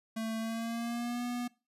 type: tone with pitch glide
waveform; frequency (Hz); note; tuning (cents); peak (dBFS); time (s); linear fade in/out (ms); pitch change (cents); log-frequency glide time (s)
square; 223.1 to 243.3; A3 to B3; +24 to -26; -34; 0.16-1.48; 10; +150; 0.39-1.23
effects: noise-tail reverb RT60 0.3 s tail -22 dB re dry + resampled to 32000 Hz